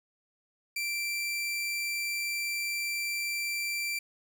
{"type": "tone", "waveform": "sawtooth", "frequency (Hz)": 2349, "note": "D7", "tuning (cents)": 0, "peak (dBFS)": -27, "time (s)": [0.76, 3.99], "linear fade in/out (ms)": 5, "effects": []}